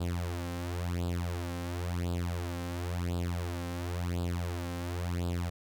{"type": "tone with flanger", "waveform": "sawtooth", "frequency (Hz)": 87.31, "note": "F2", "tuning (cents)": 0, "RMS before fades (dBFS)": -34, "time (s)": [0, 5.5], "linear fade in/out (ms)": 10, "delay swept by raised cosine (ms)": [0.24, 3.84], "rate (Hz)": 0.95, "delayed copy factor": 0.8, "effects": []}